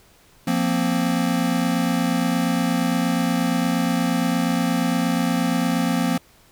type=chord; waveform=square; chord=F suspended fourth; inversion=none; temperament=equal; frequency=174.61 / 233.1 / 261.6 Hz; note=F3 / Bb3 / C4; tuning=0 / 0 / 0 cents; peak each=-24 dBFS; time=0.47-6.18 s; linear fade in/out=5 ms; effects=pink hiss -54 dBFS RMS until 6.51 s